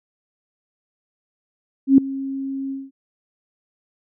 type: tone with ADSR envelope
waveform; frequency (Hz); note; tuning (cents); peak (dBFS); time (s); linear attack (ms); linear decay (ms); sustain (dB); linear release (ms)
sine; 270.7; C#4; -41; -5; 1.87-2.91; 110; 3; -19; 200
effects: none